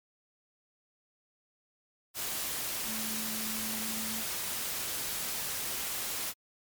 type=tone in noise; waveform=sine; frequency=220 Hz; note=A3; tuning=in tune; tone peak=-40 dBFS; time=2.84-4.24 s; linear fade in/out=50 ms; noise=white; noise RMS=-35 dBFS; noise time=2.14-6.34 s; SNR=-8 dB; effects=MP3 96 kbps